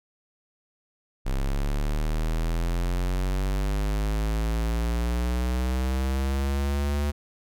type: linear sweep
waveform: square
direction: up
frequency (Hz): 32.7 to 73.2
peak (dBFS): -24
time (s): 1.25-7.12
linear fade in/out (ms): 20
effects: none